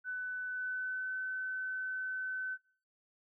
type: tone with pitch glide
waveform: sine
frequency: 1500 to 1519.2 Hz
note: F#6 to F#6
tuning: +23 to +45 cents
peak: -35 dBFS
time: 0.04-2.58 s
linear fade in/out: 50 ms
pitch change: +22 cents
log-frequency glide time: 0.45-1.16 s
effects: noise-tail reverb RT60 0.4 s tail -19 dB re dry